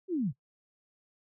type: linear sweep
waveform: sine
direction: down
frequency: 392 to 114.5 Hz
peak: -27 dBFS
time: 0.08-0.33 s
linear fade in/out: 50 ms
effects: noise-tail reverb RT60 0.1 s tail -19 dB re dry